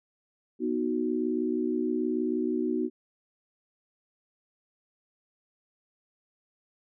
sine chord, B major, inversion none, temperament equal with one note detuned, 244.7 / 311.1 / 370 Hz, B3 / D#4 / F#4, -16 / 0 / 0 cents, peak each -30 dBFS, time 0.59-2.9 s, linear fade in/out 50 ms, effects none

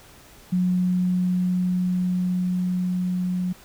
sine tone with level ramp, 181.3 Hz, F#3, 35 cents flat, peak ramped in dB -18 to -22 dBFS, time 0.52-3.53 s, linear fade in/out 10 ms, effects pink hiss -49 dBFS RMS until 3.64 s

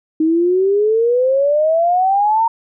sine exponential sweep, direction up, 311.1 to 928 Hz, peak -11 dBFS, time 0.2-2.48 s, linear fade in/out 5 ms, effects none

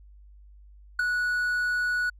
triangle tone with ADSR envelope, 1469 Hz, F#6, 13 cents flat, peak -16 dBFS, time 0.99-2.1 s, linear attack 6 ms, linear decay 5 ms, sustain -6 dB, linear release 8 ms, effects added 50 Hz sine -48 dBFS peak until 2.19 s

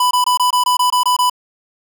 square tone bursts, 994 Hz, B5, 11 cents sharp, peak -12 dBFS, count 10, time 0-1.298 s, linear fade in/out 5 ms, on 110 ms, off 22 ms, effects 9-bit

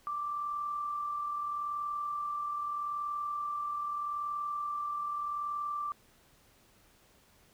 sine tone with amplitude modulation, 1174.7 Hz, D6, in tune, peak -31 dBFS, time 0.07-5.92 s, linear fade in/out 0 ms, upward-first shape sine, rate 40.8 Hz, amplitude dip 35%, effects pink hiss -64 dBFS RMS until 7.53 s

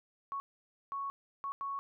sine tone bursts at uneven times, 1109 Hz, C#6, in tune, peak -35 dBFS, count 4, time 0.32-0.4 / 0.92-1.1 / 1.44-1.52 / 1.61-1.79 s, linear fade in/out 0 ms, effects none

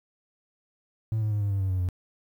triangle tone with pitch steps, 110.5 / 107.35 / 104.3 / 101.33 / 98.44 / 95.64 / 92.92 / 90.27 Hz, A2 / A2 / G#2 / G#2 / G2 / G2 / F#2 / F#2, +8 / -42 / +8 / -42 / +8 / -42 / +8 / -42 cents, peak -21 dBFS, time 1.12-1.888 s, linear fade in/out 0 ms, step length 96 ms, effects tanh soft clip ceiling -18 dBFS + 10-bit

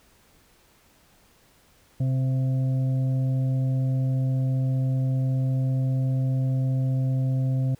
harmonic tone with a mistuned harmonic, 130.7 Hz, C3, 1 cent flat, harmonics 1 / 2 / 4 / 5, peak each -21 / -33 / -41 / -44 dBFS, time 2-7.75 s, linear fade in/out 5 ms, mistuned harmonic 5, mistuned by +38 cents, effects pink hiss -59 dBFS RMS until 7.79 s

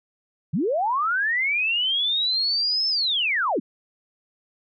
sine linear two-way sweep, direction up then down, 125.9 to 5300 to 179.4 Hz, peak -20 dBFS, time 0.53-3.6 s, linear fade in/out 10 ms, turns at 2.88 s, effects none

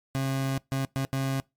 30% pulse tone bursts at uneven times, 134.7 Hz, C#3, 49 cents flat, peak -23 dBFS, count 4, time 0.15-0.58 / 0.72-0.85 / 0.96-1.05 / 1.13-1.4 s, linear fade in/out 0 ms, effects noise-tail reverb RT60 0.2 s tail -23 dB re dry + MP3 96 kbps

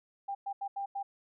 sine tone bursts at uneven times, 795 Hz, G5, 24 cents sharp, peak -33 dBFS, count 5, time 0.28-0.35 / 0.46-0.53 / 0.61-0.68 / 0.76-0.86 / 0.95-1.03 s, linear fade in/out 10 ms, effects none

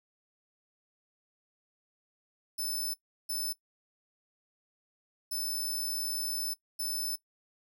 10% pulse tone bursts at uneven times, 5274 Hz, E8, in tune, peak -26 dBFS, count 4, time 2.58-2.94 / 3.29-3.53 / 5.31-6.54 / 6.79-7.16 s, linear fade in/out 10 ms, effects noise-tail reverb RT60 0.1 s tail -18 dB re dry

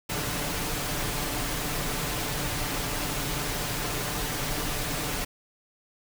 pink noise with comb filter, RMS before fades -30 dBFS, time 0.09-5.25 s, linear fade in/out 10 ms, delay 6.8 ms, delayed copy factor +0.5, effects none

